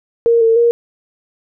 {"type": "tone with pitch steps", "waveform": "sine", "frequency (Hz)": [465.6, 452.5, 470.4], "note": ["A#4", "A4", "A#4"], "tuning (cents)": [-2, 48, 16], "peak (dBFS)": -8, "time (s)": [0.26, 0.71], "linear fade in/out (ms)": 0, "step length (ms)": 150, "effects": []}